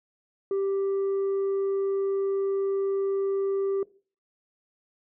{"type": "tone", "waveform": "sine", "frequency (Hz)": 392, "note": "G4", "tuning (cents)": 0, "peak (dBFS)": -21, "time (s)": [0.51, 3.83], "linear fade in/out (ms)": 2, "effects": ["noise-tail reverb RT60 0.4 s tail -21 dB re dry", "tanh soft clip ceiling -23 dBFS"]}